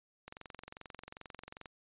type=click train; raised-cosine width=0.3 ms; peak=-30 dBFS; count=32; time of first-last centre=0.28-1.658 s; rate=22.5 Hz; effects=resampled to 8000 Hz